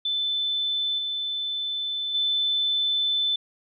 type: tone with level steps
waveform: sine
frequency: 3520 Hz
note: A7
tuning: in tune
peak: -23 / -26 / -21 dBFS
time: 0.05-3.36 s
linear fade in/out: 5 ms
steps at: 0.98 / 2.14 s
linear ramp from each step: 10 ms
effects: none